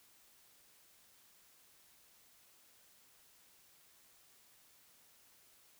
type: silence
effects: white hiss -66 dBFS RMS until 5.79 s